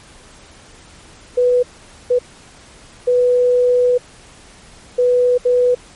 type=tone bursts at uneven times; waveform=sine; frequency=493.9 Hz; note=B4; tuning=in tune; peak=-10 dBFS; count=5; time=1.37-1.63 / 2.1-2.19 / 3.07-3.98 / 4.98-5.38 / 5.45-5.75 s; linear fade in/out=10 ms; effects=pink hiss -43 dBFS RMS until 5.95 s + MP3 48 kbps